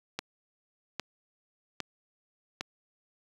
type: click train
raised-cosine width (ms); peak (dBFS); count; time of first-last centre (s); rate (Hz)
0.2; -15; 4; 0.19-2.609; 1.24
effects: high-pass 80 Hz 12 dB/octave + 8-bit